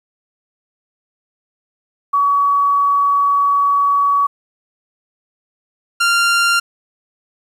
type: tone pair in turn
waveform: sine / sawtooth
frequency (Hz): 1132 / 1389.6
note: C#6 / F6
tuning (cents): +36 / -9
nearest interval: major third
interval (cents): 355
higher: second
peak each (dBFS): -11 / -8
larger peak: second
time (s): 2.13-4.27 / 6-6.6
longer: first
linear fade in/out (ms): 10
effects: low-pass 10000 Hz 12 dB/octave + 8-bit